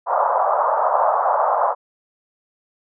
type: band-pass noise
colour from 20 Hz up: pink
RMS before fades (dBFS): -18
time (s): 0.06-1.75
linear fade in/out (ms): 50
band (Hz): 580 to 1200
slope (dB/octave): 48
effects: none